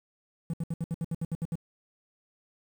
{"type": "tone bursts", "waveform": "triangle", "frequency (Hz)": 164.81, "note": "E3", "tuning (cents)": 0, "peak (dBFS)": -26, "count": 11, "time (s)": [0.5, 1.555], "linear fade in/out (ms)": 2, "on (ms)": 35, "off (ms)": 67, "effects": ["9-bit"]}